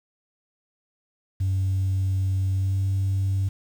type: tone with pitch glide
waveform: sine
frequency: 95.2 to 96.81 Hz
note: F#2 to G2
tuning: +50 to -21 cents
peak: -19 dBFS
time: 1.4-3.49 s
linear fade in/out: 10 ms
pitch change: +29 cents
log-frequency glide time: 2.51-2.83 s
effects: tanh soft clip ceiling -18 dBFS + 8-bit